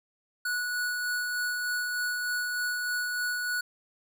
square tone with tremolo, 1469 Hz, F#6, 13 cents flat, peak -28 dBFS, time 0.45-3.61 s, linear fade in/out 5 ms, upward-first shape sine, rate 3.3 Hz, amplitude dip 25%, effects none

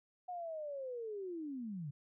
sine linear sweep, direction down, 732 to 133.5 Hz, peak -40 dBFS, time 0.28-1.91 s, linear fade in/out 10 ms, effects none

